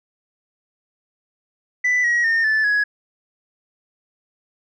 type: tone with pitch steps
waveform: sine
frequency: 1987 / 1903.9 / 1824.2 / 1747.9 / 1674.7 Hz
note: B6 / A#6 / A#6 / A6 / G#6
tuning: +10 / +36 / -38 / -12 / +14 cents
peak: -13 dBFS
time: 1.84-2.84 s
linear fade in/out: 10 ms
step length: 200 ms
effects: tanh soft clip ceiling -14 dBFS